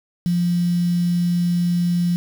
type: tone with quantisation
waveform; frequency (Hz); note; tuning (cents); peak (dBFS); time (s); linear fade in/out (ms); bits
sine; 174.61; F3; 0; -16; 0.26-2.16; 0; 6
effects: none